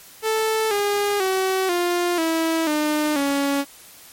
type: tone with pitch steps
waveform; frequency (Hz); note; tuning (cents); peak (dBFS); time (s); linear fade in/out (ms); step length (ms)
sawtooth; 439.8 / 408 / 378.5 / 351.1 / 325.7 / 302.1 / 280.3; A4 / G#4 / F#4 / F4 / E4 / D4 / C#4; -1 / -31 / +39 / +9 / -21 / +49 / +19; -15; 0.22-3.65; 50; 490
effects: white hiss -45 dBFS RMS until 4.12 s + MP3 64 kbps